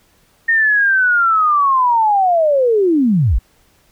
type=linear sweep; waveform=sine; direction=down; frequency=1846 to 36.56 Hz; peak=-10 dBFS; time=0.48-3.39 s; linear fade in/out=10 ms; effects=pink hiss -55 dBFS RMS until 3.91 s